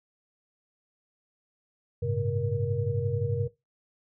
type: tone cluster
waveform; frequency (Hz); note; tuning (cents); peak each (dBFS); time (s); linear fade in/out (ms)
sine; 98.4 / 109.9 / 135.8 / 472.8; G2 / A2 / C#3 / A#4; +7 / -2 / -35 / +24; -31; 2.02-3.48; 10
effects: noise-tail reverb RT60 0.2 s tail -18 dB re dry